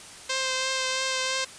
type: tone with vibrato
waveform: 5% pulse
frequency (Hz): 523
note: C5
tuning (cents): -1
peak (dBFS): -14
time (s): 0.29-1.45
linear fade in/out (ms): 10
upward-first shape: triangle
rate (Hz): 3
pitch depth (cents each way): 17
effects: white hiss -44 dBFS RMS until 1.58 s + resampled to 22050 Hz